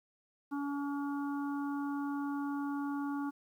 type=harmonic tone; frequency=283.8 Hz; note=C#4; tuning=41 cents sharp; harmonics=1 / 3 / 4 / 5; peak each=-34 / -44 / -46 / -48 dBFS; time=0.51-3.31 s; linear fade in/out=20 ms; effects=11-bit